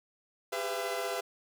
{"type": "tone cluster", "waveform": "sawtooth", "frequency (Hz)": [391.3, 406.1, 503, 676], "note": ["G4", "G#4", "B4", "E5"], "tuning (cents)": [-3, -39, 32, 43], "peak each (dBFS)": [-39, -35, -33, -32], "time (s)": [0.52, 1.21], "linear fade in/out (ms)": 10, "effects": []}